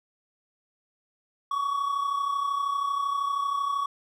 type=tone pair together; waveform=triangle; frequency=1120.2 / 1153 Hz; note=C#6 / D6; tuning=+18 / -32 cents; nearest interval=unison; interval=50 cents; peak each=-24 / -31 dBFS; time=1.51-3.86 s; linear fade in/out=5 ms; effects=none